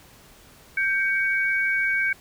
sine tone pair together, 1568 / 2247 Hz, G6 / C#7, 0 / +23 cents, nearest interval tritone, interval 623 cents, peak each -23 dBFS, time 0.77-2.13 s, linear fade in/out 5 ms, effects pink hiss -51 dBFS RMS until 2.2 s

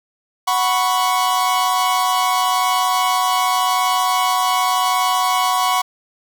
45% pulse chord, F# suspended fourth, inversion none, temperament equal, 740 / 987.8 / 1108.7 Hz, F#5 / B5 / C#6, 0 / 0 / 0 cents, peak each -20 / -20 / -19 dBFS, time 0.47-5.82 s, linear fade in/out 10 ms, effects none

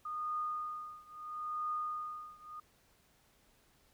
sine tone with tremolo, 1228 Hz, D#6, 23 cents flat, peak -33 dBFS, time 0.05-2.6 s, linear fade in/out 5 ms, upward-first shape triangle, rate 0.75 Hz, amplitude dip 95%, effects pink hiss -69 dBFS RMS until 3.93 s

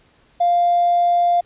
triangle tone with hard clipping, 698.5 Hz, F5, in tune, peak -13 dBFS, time 0.4-1.41 s, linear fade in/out 10 ms, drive 3 dB, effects pink hiss -56 dBFS RMS until 1.45 s + resampled to 8000 Hz

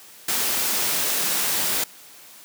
white noise, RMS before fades -23 dBFS, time 0.28-1.84 s, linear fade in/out 5 ms, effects white hiss -46 dBFS RMS until 2.44 s + high-pass 150 Hz 12 dB/octave

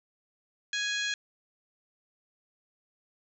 harmonic tone, 830.6 Hz, G#5, in tune, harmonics 2 / 3 / 4 / 5 / 6 / 7 / 8 / 9, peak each -32 / -37 / -35 / -37 / -49 / -46 / -40 / -52 dBFS, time 0.73-1.14 s, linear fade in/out 2 ms, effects none

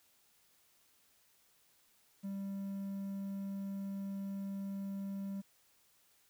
triangle tone with quantisation, 196.5 Hz, G3, 4 cents sharp, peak -36 dBFS, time 2.23-5.42 s, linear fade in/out 20 ms, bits 11, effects white hiss -70 dBFS RMS until 6.29 s

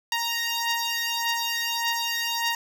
10% pulse beating tone pair, 932.3 / 934 Hz, A#5 / A#5, 0 / +3 cents, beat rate 1.7 Hz, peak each -18 / -21 dBFS, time 0.12-2.55 s, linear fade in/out 2 ms, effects none

